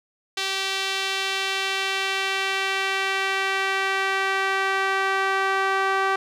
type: tone with band-pass filter sweep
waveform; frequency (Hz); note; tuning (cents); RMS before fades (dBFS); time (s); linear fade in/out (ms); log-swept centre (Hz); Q
sawtooth; 386.8; G4; -23; -24; 0.37-6.16; 5; 3700 to 1300; 1.3
effects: none